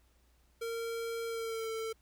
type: tone with pitch glide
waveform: square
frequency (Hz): 460 to 446.4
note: A#4 to A4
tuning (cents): -23 to +25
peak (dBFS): -36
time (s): 0.61-1.93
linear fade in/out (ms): 10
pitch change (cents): -52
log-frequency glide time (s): 1.26-1.69
effects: added 60 Hz sine -66 dBFS peak until 2.01 s + pink hiss -72 dBFS RMS until 2.01 s